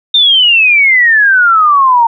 sine exponential sweep, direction down, 3664 to 907 Hz, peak -4 dBFS, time 0.14-2.07 s, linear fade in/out 5 ms, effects none

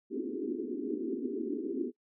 pink band-pass noise, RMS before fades -35 dBFS, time 0.1-1.92 s, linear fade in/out 50 ms, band 230 to 420 Hz, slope 96 dB/octave, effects noise-tail reverb RT60 0.1 s tail -21 dB re dry

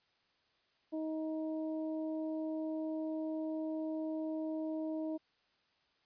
harmonic tone, 314.8 Hz, D#4, 20 cents sharp, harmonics 1 / 2 / 3, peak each -36 / -42 / -55 dBFS, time 0.92-5.18 s, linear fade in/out 20 ms, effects white hiss -74 dBFS RMS until 6.05 s + resampled to 11025 Hz

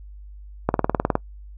click train, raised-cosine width 1 ms, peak -4 dBFS, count 10, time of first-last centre 0.69-1.154 s, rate 19.4 Hz, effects noise-tail reverb RT60 0.1 s tail -24 dB re dry + added 50 Hz sine -38 dBFS peak until 1.57 s

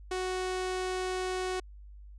sawtooth tone, 370 Hz, F#4, in tune, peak -27 dBFS, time 0.11-1.6 s, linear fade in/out 5 ms, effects added 50 Hz sine -46 dBFS peak until 2.18 s + resampled to 22050 Hz

